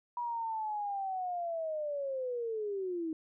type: linear sweep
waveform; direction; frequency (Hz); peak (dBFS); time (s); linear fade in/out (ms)
sine; down; 969 to 312.3; -33; 0.17-3.13; 2
effects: none